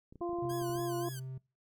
clicks, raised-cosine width 3 ms, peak -39 dBFS, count 12, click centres 0.125 / 0.157 / 0.208 / 0.293 / 0.331 / 0.387 / 0.453 / 0.513 / 0.618 / 0.697 / 0.757 / 0.792 s
harmonic tone, 346.3 Hz, F4, 15 cents flat, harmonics 1 / 2 / 3, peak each -34 / -40 / -44 dBFS, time 0.21-1.09 s, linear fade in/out 5 ms
triangle tone, 130.81 Hz, C3, in tune, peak -37 dBFS, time 0.42-1.38 s, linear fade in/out 5 ms
5% pulse tone with vibrato, 1568 Hz, G6, in tune, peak -35 dBFS, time 0.49-1.2 s, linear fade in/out 10 ms, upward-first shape sine, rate 3.7 Hz, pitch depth 130 cents each way
effects noise-tail reverb RT60 0.3 s tail -23 dB re dry

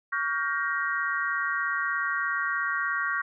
sine chord, G half-diminished seventh, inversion second, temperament just, 1128.9 / 1411.2 / 1568 / 1881.6 Hz, Db6 / F6 / G6 / Bb6, +31 / +18 / 0 / +16 cents, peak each -31 dBFS, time 0.12-3.22 s, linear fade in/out 10 ms, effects none

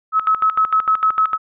sine tone with tremolo, 1289 Hz, E6, 39 cents flat, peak -11 dBFS, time 0.12-1.38 s, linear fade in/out 50 ms, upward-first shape square, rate 6.6 Hz, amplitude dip 80%, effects resampled to 8000 Hz

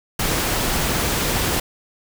pink noise, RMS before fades -21 dBFS, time 0.19-1.6 s, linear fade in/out 5 ms, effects none

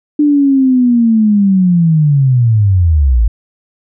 sine linear sweep, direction down, 299.3 to 51.2 Hz, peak -6 dBFS, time 0.19-3.28 s, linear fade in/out 5 ms, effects none

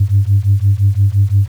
sine beating tone pair, 96.8 / 102.6 Hz, G2 / G#2, -21 / -21 cents, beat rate 5.8 Hz, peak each -11 dBFS, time 0-1.48 s, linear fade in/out 10 ms, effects tanh soft clip ceiling -2 dBFS + 7-bit

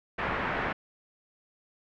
white low-pass noise, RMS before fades -31 dBFS, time 0.18-0.73 s, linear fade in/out 10 ms, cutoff 2000 Hz, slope 24 dB/octave, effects none

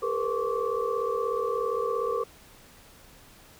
sine tone cluster, 405.8 / 461.8 / 498.8 / 1079 / 1155 Hz, G#4 / A#4 / B4 / C#6 / D6, -40 / -16 / +17 / -47 / -29 cents, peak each -33 / -29 / -32 / -38 / -32 dBFS, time 0.02-2.24 s, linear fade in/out 10 ms, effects pink hiss -53 dBFS RMS until 3.59 s

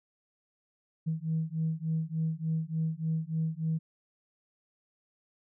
sine beating tone pair, 158.7 / 162.1 Hz, D#3 / E3, +35 / -29 cents, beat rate 3.4 Hz, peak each -31 dBFS, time 1.06-3.79 s, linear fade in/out 20 ms, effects tanh soft clip ceiling -22 dBFS

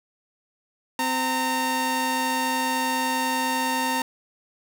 sawtooth tone pair together, 257.9 / 917.7 Hz, C4 / A#5, -25 / -27 cents, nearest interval octave + minor seventh, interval 2198 cents, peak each -24 / -20 dBFS, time 0.99-4.02 s, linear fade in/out 2 ms, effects none

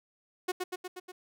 sawtooth tone with echo, 364.9 Hz, F#4, 24 cents flat, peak -24 dBFS, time 0.48-0.52 s, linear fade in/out 10 ms, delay 120 ms, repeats 5, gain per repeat -3 dB, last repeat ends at 1.12 s, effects none

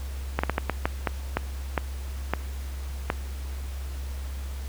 slowing click train, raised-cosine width 0.5 ms, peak -8 dBFS, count 11, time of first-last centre 0.39-3.101 s, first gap 45 ms, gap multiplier 1.37, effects added 67 Hz sine -31 dBFS peak until 4.68 s + pink hiss -46 dBFS RMS until 4.68 s

